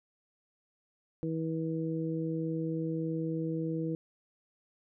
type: harmonic tone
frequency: 161.5 Hz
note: E3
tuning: 35 cents flat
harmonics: 1 / 2 / 3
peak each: -34 / -34 / -38 dBFS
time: 1.23-3.95 s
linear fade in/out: 0 ms
effects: none